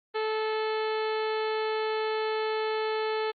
harmonic tone with a mistuned harmonic, 435.8 Hz, A4, 17 cents flat, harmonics 1 / 2 / 3 / 4 / 5 / 6 / 7 / 8 / 9 / 10, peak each -28 / -34 / -38 / -40 / -42 / -44 / -45 / -46 / -47 / -48 dBFS, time 0.14-3.32 s, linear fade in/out 20 ms, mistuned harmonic 9, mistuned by +48 cents, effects Opus 32 kbps

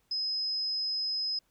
sine tone, 5080 Hz, D#8, 35 cents sharp, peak -29 dBFS, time 0.11-1.39 s, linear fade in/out 5 ms, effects pink hiss -72 dBFS RMS until 1.5 s

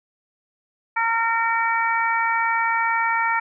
harmonic tone, 457.8 Hz, A#4, 31 cents flat, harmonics 2 / 3 / 4 / 5, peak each -22 / -24 / -25 / -26 dBFS, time 0.96-3.4 s, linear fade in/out 10 ms, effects none

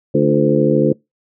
harmonic tone with a mistuned harmonic, 73.42 Hz, D2, in tune, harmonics 2 / 3 / 4 / 5 / 6 / 7, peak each -18 / -18 / -18 / -18 / -18 / -18 dBFS, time 0.14-0.93 s, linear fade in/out 10 ms, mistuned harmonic 5, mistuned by -69 cents, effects noise-tail reverb RT60 0.2 s tail -25 dB re dry

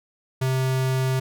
square tone, 130.81 Hz, C3, in tune, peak -21 dBFS, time 0.41-1.2 s, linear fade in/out 10 ms, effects none

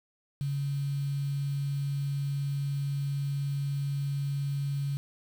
sine tone with quantisation, 140.5 Hz, C#3, 24 cents sharp, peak -28 dBFS, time 0.41-4.97 s, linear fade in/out 0 ms, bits 8, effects none

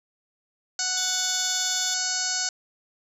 harmonic tone, 740 Hz, F#5, in tune, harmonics 1 / 2 / 3 / 4 / 5 / 6 / 7 / 8 / 9 / 10, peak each -38 / -33 / -42 / -41 / -40 / -31 / -32 / -32 / -31 / -33 dBFS, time 0.79-2.49 s, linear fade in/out 2 ms
30% pulse tone with tremolo, 3520 Hz, A7, in tune, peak -26 dBFS, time 0.97-1.94 s, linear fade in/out 2 ms, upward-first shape sine, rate 19 Hz, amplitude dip 40%
effects resampled to 32000 Hz

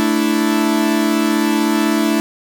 45% pulse chord, A suspended fourth, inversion none, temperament equal, 220 / 293.7 / 329.6 Hz, A3 / D4 / E4, 0 / 0 / 0 cents, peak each -18 dBFS, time 0-2.2 s, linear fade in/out 0 ms, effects none

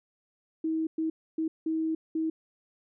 sine tone bursts at uneven times, 320 Hz, D#4, 49 cents sharp, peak -26 dBFS, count 5, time 0.64-0.87 / 0.98-1.1 / 1.38-1.48 / 1.66-1.95 / 2.15-2.3 s, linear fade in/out 5 ms, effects none

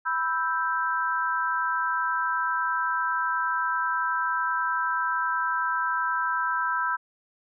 sine chord, E minor, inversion second, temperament equal, 987.8 / 1318.5 / 1568 Hz, B5 / E6 / G6, 0 / 0 / 0 cents, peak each -28 dBFS, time 0.05-6.97 s, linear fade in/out 20 ms, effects none

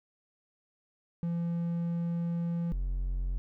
triangle tone pair in turn, 170.1 / 44.78 Hz, F3 / F1, -45 / +44 cents, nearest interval octave + major seventh, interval 2311 cents, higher first, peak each -27 dBFS, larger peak neither, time 1.23-2.72 / 2.72-3.38 s, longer first, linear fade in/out 0 ms, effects none

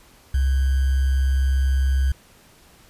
sine tone with sample-and-hold, 66.6 Hz, C2, 31 cents sharp, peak -16 dBFS, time 0.34-2.12 s, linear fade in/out 5 ms, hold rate 1575 Hz, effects pink hiss -52 dBFS RMS until 2.89 s + resampled to 32000 Hz

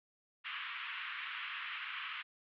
white band-pass noise, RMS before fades -43 dBFS, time 0.44-2.23 s, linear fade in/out 20 ms, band 1100 to 3100 Hz, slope 48 dB/octave, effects none

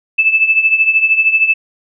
sine tone with tremolo, 2627 Hz, E7, 7 cents flat, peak -5 dBFS, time 0.18-1.54 s, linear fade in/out 10 ms, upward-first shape triangle, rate 13 Hz, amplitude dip 80%, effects none

